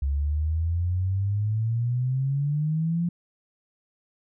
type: exponential sweep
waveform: sine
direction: up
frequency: 68.1 to 174.61 Hz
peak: -22 dBFS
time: 0.02-3.09 s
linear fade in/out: 5 ms
effects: none